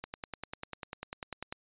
click train, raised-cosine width 0.3 ms, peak -22 dBFS, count 16, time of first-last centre 0.04-1.525 s, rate 10.1 Hz, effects resampled to 8000 Hz

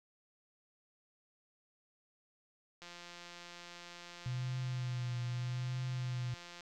click train, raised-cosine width 0.2 ms, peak -33 dBFS, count 660, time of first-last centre 2.82-6.607 s, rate 174 Hz
sine tone with vibrato, 124.5 Hz, B2, 14 cents sharp, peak -35 dBFS, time 4.26-6.34 s, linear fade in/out 0 ms, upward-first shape triangle, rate 0.79 Hz, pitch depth 52 cents each way
effects none

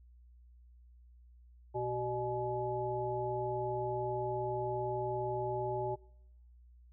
harmonic tone with a mistuned harmonic, 121.3 Hz, B2, 31 cents flat, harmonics 1 / 3 / 5 / 7, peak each -41 / -36 / -40 / -38 dBFS, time 1.74-5.96 s, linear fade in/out 20 ms, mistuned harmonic 3, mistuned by +71 cents, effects noise-tail reverb RT60 0.8 s tail -24 dB re dry + added 60 Hz sine -56 dBFS peak until 6.92 s

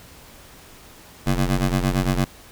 20% pulse ring-modulated tone, 92 Hz, F#2, 9 cents flat, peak -11 dBFS, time 1.26-2.25 s, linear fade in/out 10 ms, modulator 50.4 Hz, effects pink hiss -46 dBFS RMS until 2.51 s

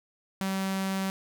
sawtooth tone with notch filter, 192.2 Hz, G3, 34 cents flat, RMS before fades -30 dBFS, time 0.41-1.1 s, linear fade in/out 0 ms, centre 430 Hz, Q 1.8, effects none

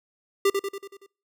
square tone with echo, 396.1 Hz, G4, 18 cents sharp, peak -18 dBFS, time 0.45-0.5 s, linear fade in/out 5 ms, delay 94 ms, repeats 6, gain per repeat -5 dB, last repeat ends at 1.064 s, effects noise-tail reverb RT60 0.4 s tail -26 dB re dry

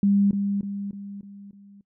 sine tone with echo, 200.2 Hz, G3, 37 cents sharp, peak -16 dBFS, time 0.03-0.31 s, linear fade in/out 2 ms, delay 300 ms, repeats 5, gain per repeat -6 dB, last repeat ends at 1.81 s, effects noise-tail reverb RT60 0.1 s tail -22 dB re dry

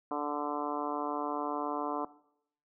harmonic tone, 146.83 Hz, D3, in tune, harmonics 2 / 3 / 4 / 5 / 6 / 7 / 8 / 9, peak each -37 / -40 / -41 / -38 / -41 / -38 / -42 / -46 dBFS, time 0.11-2.05 s, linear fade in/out 2 ms, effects noise-tail reverb RT60 0.7 s tail -19 dB re dry

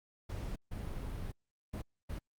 brown noise bursts at uneven times, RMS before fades -40 dBFS, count 4, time 0.29-0.56 / 0.71-1.32 / 1.73-1.82 / 2.09-2.19 s, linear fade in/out 10 ms, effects Opus 48 kbps

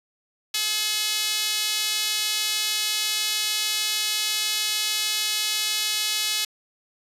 sawtooth tone with high-pass filter, 426.4 Hz, G#4, 46 cents sharp, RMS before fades -25 dBFS, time 0.54-6.45 s, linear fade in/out 5 ms, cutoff 3500 Hz, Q 1.4, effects resampled to 32000 Hz

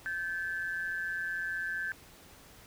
sine tone pair together, 1553.3 / 1729 Hz, G6 / A6, -16 / -31 cents, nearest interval major second, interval 185 cents, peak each -34 / -37 dBFS, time 0.06-1.92 s, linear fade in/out 0 ms, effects pink hiss -55 dBFS RMS until 2.66 s

